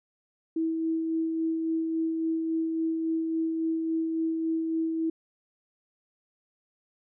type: tone with tremolo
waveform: sine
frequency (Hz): 324.4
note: E4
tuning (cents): -28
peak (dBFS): -24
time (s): 0.56-5.1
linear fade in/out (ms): 5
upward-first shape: sine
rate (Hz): 3.6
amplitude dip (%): 30
effects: none